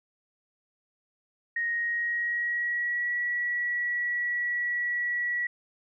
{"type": "tone with pitch glide", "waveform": "sine", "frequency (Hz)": [1870, 1934.8], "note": ["A#6", "B6"], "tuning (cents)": [5, -36], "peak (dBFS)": -26, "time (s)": [1.56, 5.47], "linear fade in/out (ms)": 5, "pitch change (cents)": 59, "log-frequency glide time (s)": [1.67, 3.14], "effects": []}